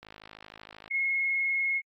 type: click train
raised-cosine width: 0.3 ms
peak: -29 dBFS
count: 46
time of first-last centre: 0.03-0.879 s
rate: 53 Hz
type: tone with vibrato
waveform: sine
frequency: 2164 Hz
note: C#7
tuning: 42 cents flat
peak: -25 dBFS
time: 0.9-1.82 s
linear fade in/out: 50 ms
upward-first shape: sine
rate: 20 Hz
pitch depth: 20 cents each way
effects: AAC 48 kbps